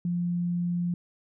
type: tone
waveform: sine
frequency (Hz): 174.61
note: F3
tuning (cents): 0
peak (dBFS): -25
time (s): 0.05-0.94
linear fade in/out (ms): 2
effects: none